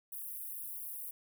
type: high-pass noise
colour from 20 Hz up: white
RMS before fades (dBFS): -43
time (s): 0.12-1.11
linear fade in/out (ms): 5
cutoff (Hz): 9900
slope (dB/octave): 48
effects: none